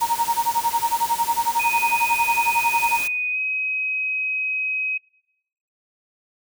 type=noise; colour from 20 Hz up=white; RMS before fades=-31 dBFS; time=0-3.08 s; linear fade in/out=10 ms
type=tone with tremolo; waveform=sine; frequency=932.3 Hz; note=A#5; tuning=in tune; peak=-15 dBFS; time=0.01-3.01 s; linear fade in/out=10 ms; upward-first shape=sine; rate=11 Hz; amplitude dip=100%
type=tone with pitch glide; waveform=sine; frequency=2489 to 2533 Hz; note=D#7 to D#7; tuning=0 to +30 cents; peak=-21 dBFS; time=1.59-4.98 s; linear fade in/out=10 ms; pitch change=+30 cents; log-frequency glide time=3.31-3.38 s
effects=noise-tail reverb RT60 0.9 s tail -25 dB re dry